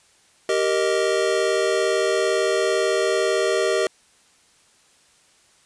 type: chord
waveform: square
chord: Eb major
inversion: first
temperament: just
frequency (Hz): 388.9 / 466.7 / 622.3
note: G4 / Bb4 / Eb5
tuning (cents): -14 / +2 / 0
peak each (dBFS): -23 / -24 / -24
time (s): 0.49-3.87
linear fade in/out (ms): 2
effects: white hiss -57 dBFS RMS until 5.65 s + resampled to 22050 Hz